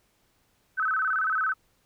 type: tone with vibrato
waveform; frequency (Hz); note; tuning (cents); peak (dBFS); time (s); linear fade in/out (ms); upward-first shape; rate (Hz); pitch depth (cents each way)
sine; 1400; F6; +4; -23; 0.77-1.54; 20; square; 18; 150
effects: pink hiss -68 dBFS RMS until 1.85 s